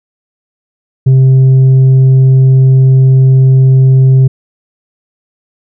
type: tone with tanh clipping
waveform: sine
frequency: 131.8 Hz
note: C3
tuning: 13 cents sharp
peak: -3 dBFS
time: 1.06-4.28 s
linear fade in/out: 10 ms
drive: 3 dB
effects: none